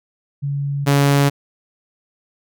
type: tone pair in turn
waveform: sine / sawtooth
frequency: 141.2 / 141.2 Hz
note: C#3 / C#3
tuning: +32 / +32 cents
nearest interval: unison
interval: 0 cents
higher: neither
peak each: -19 / -8 dBFS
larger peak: second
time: 0.42-0.86 / 0.86-1.3 s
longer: neither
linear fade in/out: 20 ms
effects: none